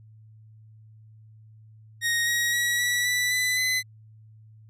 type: tone with pitch steps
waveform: sawtooth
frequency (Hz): 1870 / 1895 / 1920.4 / 1946 / 1972.1 / 1998.4 / 2025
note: A#6 / A#6 / B6 / B6 / B6 / B6 / B6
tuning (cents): +5 / +28 / -49 / -26 / -3 / +20 / +43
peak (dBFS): -19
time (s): 2.01-3.83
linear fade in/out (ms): 50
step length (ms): 260
effects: added 109 Hz sine -48 dBFS peak until 4.69 s + resampled to 32000 Hz